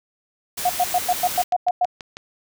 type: noise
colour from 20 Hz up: white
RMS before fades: -28 dBFS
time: 0.57-1.44 s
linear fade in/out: 10 ms
type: tone bursts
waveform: sine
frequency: 720 Hz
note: F#5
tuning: 47 cents flat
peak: -15 dBFS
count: 9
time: 0.65-1.855 s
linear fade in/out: 5 ms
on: 45 ms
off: 100 ms
type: click train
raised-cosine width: 0.2 ms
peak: -17 dBFS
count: 7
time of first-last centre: 1.2-2.169 s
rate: 6.19 Hz
effects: none